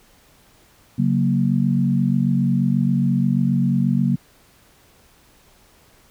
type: chord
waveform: sine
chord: F# major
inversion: second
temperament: equal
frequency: 138.59 / 185 / 233.1 Hz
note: C#3 / F#3 / A#3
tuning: 0 / 0 / 0 cents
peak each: -20 dBFS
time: 0.98-4.16 s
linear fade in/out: 10 ms
effects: pink hiss -54 dBFS RMS until 6.1 s